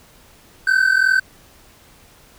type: tone pair together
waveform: triangle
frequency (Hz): 1514 / 1556.6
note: F#6 / G6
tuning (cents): +39 / -13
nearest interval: unison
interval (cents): 48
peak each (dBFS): -14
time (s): 0.67-1.2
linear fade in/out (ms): 5
effects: pink hiss -49 dBFS RMS until 2.38 s